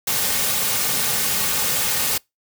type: noise with comb filter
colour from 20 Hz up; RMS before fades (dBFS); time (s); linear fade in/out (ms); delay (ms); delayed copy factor
white; -21; 0.07-2.18; 5; 3; -0.5
effects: noise-tail reverb RT60 0.2 s tail -26 dB re dry